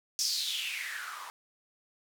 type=noise with band-pass filter sweep; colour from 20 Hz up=blue; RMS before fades=-35 dBFS; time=0.19-1.3 s; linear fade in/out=0 ms; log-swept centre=5700 to 960 Hz; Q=5.6; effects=none